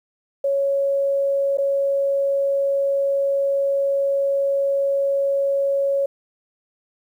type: tone with dropouts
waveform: sine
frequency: 554.4 Hz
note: C#5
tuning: in tune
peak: -17 dBFS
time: 0.44-6.06 s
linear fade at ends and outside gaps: 5 ms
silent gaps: 1.573-1.583 s
effects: 9-bit